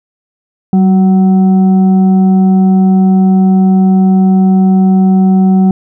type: tone with frequency modulation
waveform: sine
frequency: 190 Hz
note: F#3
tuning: 46 cents sharp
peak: -4 dBFS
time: 0.73-5.71 s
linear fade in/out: 2 ms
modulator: 560 Hz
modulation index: 0.32
effects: none